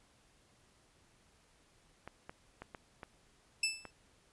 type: clicks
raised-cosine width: 0.5 ms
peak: -30 dBFS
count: 6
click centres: 2.076 / 2.295 / 2.62 / 2.748 / 3.032 / 3.853 s
type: tone with exponential decay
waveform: 20% pulse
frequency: 2637 Hz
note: E7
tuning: in tune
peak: -23 dBFS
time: 3.63-3.91 s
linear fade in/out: 5 ms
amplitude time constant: 59 ms
effects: pink hiss -68 dBFS RMS until 4.32 s + resampled to 24000 Hz